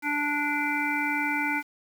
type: harmonic tone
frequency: 292.9 Hz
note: D4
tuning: 5 cents flat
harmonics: 1 / 3 / 5 / 7 / 8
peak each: -31 / -31 / -31 / -31 / -31 dBFS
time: 0.02-1.63 s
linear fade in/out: 50 ms
effects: 8-bit